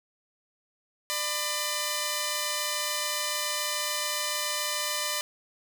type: tone pair together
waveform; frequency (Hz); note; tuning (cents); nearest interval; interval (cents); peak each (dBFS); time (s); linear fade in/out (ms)
5% pulse; 597 / 1004; D5 / B5; +28 / +28; major sixth; 900; -19; 1.1-5.21; 0
effects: none